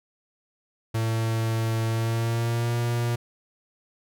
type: tone with pitch glide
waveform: 45% pulse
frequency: 112.6 to 118.81 Hz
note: A2 to A#2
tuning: +40 to +33 cents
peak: -23 dBFS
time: 0.94-3.16 s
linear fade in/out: 10 ms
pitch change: +93 cents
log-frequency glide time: 1.86-2.77 s
effects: none